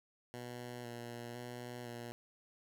10% pulse tone with vibrato, 120.6 Hz, B2, 41 cents flat, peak -36 dBFS, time 0.34-2.12 s, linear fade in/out 0 ms, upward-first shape square, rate 0.99 Hz, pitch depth 23 cents each way, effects none

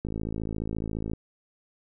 click train, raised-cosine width 3 ms, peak -19 dBFS, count 60, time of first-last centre 0.05-1.135 s, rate 54.4 Hz, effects none

